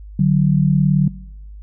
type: tone pair together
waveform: sine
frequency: 148.26 / 186.8 Hz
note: D3 / F#3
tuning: +17 / +17 cents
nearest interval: major third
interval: 400 cents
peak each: -14 dBFS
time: 0.19-1.08 s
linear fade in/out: 5 ms
effects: noise-tail reverb RT60 0.8 s tail -21 dB re dry + added 51 Hz sine -33 dBFS peak until 1.62 s